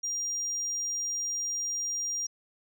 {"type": "tone", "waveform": "sine", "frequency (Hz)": 5700, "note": "F8", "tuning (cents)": 34, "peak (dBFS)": -28, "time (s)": [0.03, 2.27], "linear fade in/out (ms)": 10, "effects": ["tanh soft clip ceiling -26 dBFS"]}